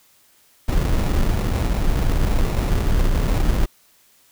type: noise with sample-and-hold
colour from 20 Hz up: brown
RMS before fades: -18 dBFS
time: 0.68-3.66 s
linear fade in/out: 5 ms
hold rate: 1575 Hz
effects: white hiss -56 dBFS RMS until 4.31 s